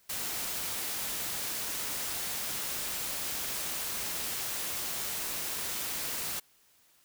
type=noise; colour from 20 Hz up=white; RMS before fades=-35 dBFS; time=0.09-6.4 s; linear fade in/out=10 ms; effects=white hiss -65 dBFS RMS until 7.04 s